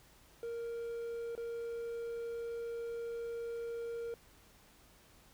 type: tone with dropouts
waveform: triangle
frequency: 466.2 Hz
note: A#4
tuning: in tune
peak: -36 dBFS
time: 0.43-4.14 s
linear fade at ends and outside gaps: 1 ms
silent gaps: 1.352-1.377 s
effects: added 50 Hz sine -69 dBFS peak until 5.33 s + pink hiss -63 dBFS RMS until 5.33 s